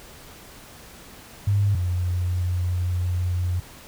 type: tone pair in turn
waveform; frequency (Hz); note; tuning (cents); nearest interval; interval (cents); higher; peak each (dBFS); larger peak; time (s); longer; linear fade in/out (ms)
sine; 101 / 89.44; G#2 / F2; -48 / +42; major second; 210; first; -17 / -21; first; 1.47-1.75 / 1.75-3.6; second; 5
effects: pink hiss -45 dBFS RMS until 3.87 s